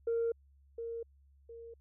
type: tone with echo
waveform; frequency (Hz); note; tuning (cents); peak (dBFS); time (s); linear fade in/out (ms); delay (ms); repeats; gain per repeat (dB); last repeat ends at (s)
sine; 462.5; A#4; -14; -28; 0.07-0.32; 5; 710; 2; -9; 1.74
effects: tanh soft clip ceiling -26 dBFS + added 69 Hz sine -61 dBFS peak until 1.8 s